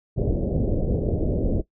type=low-pass noise; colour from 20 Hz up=pink; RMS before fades=-23 dBFS; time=0.16-1.62 s; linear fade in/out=20 ms; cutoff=580 Hz; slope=48 dB/octave; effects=noise-tail reverb RT60 0.1 s tail -17 dB re dry